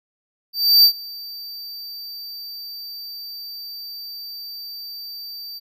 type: tone with ADSR envelope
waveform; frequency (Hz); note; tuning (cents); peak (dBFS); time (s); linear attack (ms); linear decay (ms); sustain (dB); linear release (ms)
square; 4644; D8; -20; -8; 0.53-5.6; 310; 83; -24; 27
effects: none